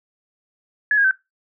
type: tone with pitch steps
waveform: sine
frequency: 1700 / 1633 / 1541 Hz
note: G#6 / G#6 / G6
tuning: +40 / -30 / -30 cents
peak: -13 dBFS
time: 0.91-1.111 s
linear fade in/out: 2 ms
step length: 67 ms
effects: noise-tail reverb RT60 0.2 s tail -19 dB re dry